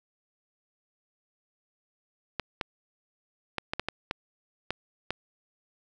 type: clicks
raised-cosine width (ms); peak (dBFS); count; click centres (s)
0.3; -13; 9; 2.397 / 2.612 / 3.583 / 3.735 / 3.796 / 3.886 / 4.111 / 4.706 / 5.106
effects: none